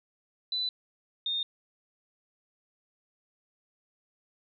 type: tone pair in turn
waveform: sine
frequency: 3992 / 3661 Hz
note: B7 / A#7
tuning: +18 / -32 cents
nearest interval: minor second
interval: 150 cents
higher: first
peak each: -28 dBFS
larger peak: neither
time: 0.52-0.69 / 1.26-1.43 s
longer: neither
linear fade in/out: 2 ms
effects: none

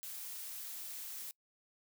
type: noise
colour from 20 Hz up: blue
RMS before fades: -45 dBFS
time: 0.03-1.31 s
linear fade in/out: 0 ms
effects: noise-tail reverb RT60 0.1 s tail -24 dB re dry

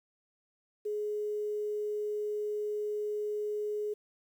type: tone with quantisation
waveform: sine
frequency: 420 Hz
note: G#4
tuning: 19 cents sharp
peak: -31 dBFS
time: 0.85-3.94 s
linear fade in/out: 10 ms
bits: 10
effects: none

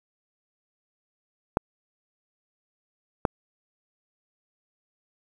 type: clicks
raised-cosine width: 1 ms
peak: -6 dBFS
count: 2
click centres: 1.571 / 3.252 s
effects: 7-bit

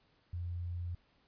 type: tone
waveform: sine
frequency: 87.31 Hz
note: F2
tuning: in tune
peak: -36 dBFS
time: 0.33-0.95 s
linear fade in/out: 5 ms
effects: pink hiss -71 dBFS RMS until 1.27 s + resampled to 11025 Hz

